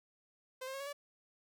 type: tone with pitch steps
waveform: sawtooth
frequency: 517 / 530.9 / 545.2 / 559.9 / 575 Hz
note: C5 / C5 / C#5 / C#5 / D5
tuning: -21 / +25 / -29 / +17 / -37 cents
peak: -37 dBFS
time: 0.61-0.93 s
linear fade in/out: 10 ms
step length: 64 ms
effects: none